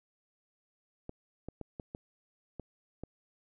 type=clicks; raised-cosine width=2 ms; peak=-27 dBFS; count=7; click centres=1.094 / 1.486 / 1.613 / 1.798 / 1.949 / 2.597 / 3.036 s; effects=none